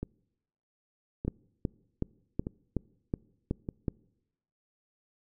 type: two click trains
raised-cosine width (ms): 3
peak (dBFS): -16 / -21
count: 8 / 4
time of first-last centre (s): 1.28-3.882 / 0.03-3.689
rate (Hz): 2.69 / 0.82
effects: noise-tail reverb RT60 0.9 s tail -25 dB re dry